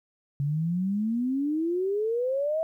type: exponential sweep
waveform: sine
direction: up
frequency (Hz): 138.5 to 656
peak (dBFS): -24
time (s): 0.4-2.63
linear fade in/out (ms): 0
effects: 11-bit